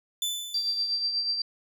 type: tone with exponential decay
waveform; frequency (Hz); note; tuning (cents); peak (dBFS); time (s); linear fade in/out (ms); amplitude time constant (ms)
sawtooth; 3508; A7; -6; -22; 0.22-1.14; 2; 200
type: tone with tremolo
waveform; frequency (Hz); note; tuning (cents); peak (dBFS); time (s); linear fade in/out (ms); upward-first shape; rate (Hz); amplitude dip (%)
sine; 4699; D8; 0; -23; 0.54-1.42; 5; triangle; 8.2; 55
effects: none